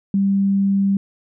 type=tone; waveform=sine; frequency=196.9 Hz; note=G3; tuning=8 cents sharp; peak=-14 dBFS; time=0.14-0.97 s; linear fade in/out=2 ms; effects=none